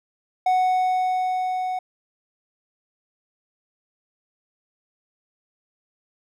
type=tone with level ramp; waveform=triangle; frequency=740 Hz; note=F#5; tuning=in tune; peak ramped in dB=-14 to -22 dBFS; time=0.46-1.79 s; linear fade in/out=5 ms; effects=none